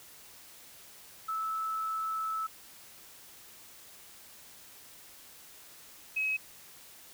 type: tone pair in turn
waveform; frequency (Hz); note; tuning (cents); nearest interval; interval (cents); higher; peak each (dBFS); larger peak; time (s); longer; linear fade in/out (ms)
sine; 1308 / 2555; E6 / D#7; -14 / +45; octave; 1159; second; -31 / -28; second; 1.28-2.47 / 6.16-6.37; first; 10
effects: white hiss -53 dBFS RMS until 7.13 s

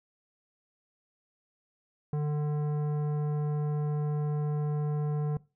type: tone with tanh clipping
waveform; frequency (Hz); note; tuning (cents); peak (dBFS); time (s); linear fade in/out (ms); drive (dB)
sine; 148.8; D3; +23; -29; 2.13-5.37; 2; 13
effects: noise-tail reverb RT60 0.3 s tail -21 dB re dry

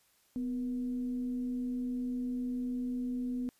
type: tone with frequency modulation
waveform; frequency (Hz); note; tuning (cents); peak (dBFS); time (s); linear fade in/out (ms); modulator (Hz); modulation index
sine; 250.2; B3; +23; -32; 0.36-3.49; 0; 224; 0.21
effects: white hiss -69 dBFS RMS until 3.59 s + resampled to 32000 Hz

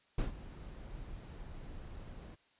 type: noise with ADSR envelope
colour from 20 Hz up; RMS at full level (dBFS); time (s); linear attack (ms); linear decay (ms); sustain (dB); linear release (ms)
brown; -32; 0.18-2.36; 5; 130; -15; 24
effects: white hiss -70 dBFS RMS until 2.59 s + resampled to 8000 Hz

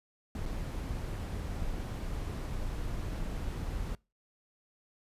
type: noise with dropouts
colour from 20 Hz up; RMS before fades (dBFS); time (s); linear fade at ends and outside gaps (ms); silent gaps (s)
brown; -36; 0.35-3.95; 1; 0.456-0.46
effects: noise-tail reverb RT60 0.3 s tail -25 dB re dry + resampled to 32000 Hz

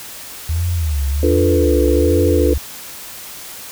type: tone with vibrato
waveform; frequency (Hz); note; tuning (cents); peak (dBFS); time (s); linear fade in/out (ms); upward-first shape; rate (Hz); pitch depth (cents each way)
sine; 77.78; D#2; 0; -15; 0.49-2.58; 5; sine; 1.3; 210
type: chord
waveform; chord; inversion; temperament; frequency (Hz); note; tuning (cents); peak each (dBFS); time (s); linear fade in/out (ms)
sine; B half-diminished seventh; first; equal; 293.7 / 349.2 / 440 / 493.9; D4 / F4 / A4 / B4; 0 / 0 / 0 / 0; -18; 1.23-2.54; 2
effects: white hiss -33 dBFS RMS until 3.71 s

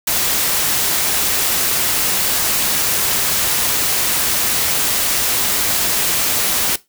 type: noise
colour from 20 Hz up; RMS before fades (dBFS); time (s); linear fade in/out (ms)
white; -17; 0.07-6.76; 5
effects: noise-tail reverb RT60 0.2 s tail -18 dB re dry

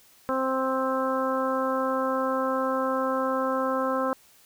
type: harmonic tone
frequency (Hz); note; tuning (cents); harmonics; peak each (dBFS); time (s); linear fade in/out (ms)
262.8; C4; +8; 1 / 2 / 3 / 4 / 5 / 6; -30 / -27 / -36 / -30 / -31 / -40; 0.29-4.13; 0
effects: white hiss -57 dBFS RMS until 4.45 s

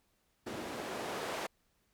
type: noise with band-pass filter sweep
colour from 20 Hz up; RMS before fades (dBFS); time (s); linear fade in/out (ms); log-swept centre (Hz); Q
white; -40; 0.46-1.47; 10; 280 to 630; 0.87
effects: pink hiss -75 dBFS RMS until 1.93 s

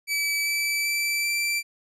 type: tone with pitch steps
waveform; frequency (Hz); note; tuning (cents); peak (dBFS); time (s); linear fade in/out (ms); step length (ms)
sawtooth; 2299 / 2314 / 2328 / 2343; D7 / D7 / D7 / D7; -37 / -26 / -16 / -5; -20; 0.07-1.63; 50; 390
effects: resampled to 32000 Hz

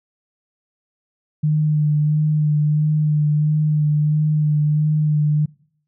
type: tone with vibrato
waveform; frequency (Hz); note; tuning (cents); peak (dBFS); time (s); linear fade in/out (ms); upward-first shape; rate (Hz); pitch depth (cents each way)
sine; 151.3; D#3; -48; -14; 1.43-5.46; 10; sine; 1.5; 21
effects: noise-tail reverb RT60 0.6 s tail -23 dB re dry

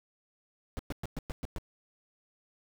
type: noise bursts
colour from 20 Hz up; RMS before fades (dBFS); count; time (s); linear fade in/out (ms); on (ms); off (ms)
brown; -35; 7; 0.77-1.584; 0; 22; 110
effects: none

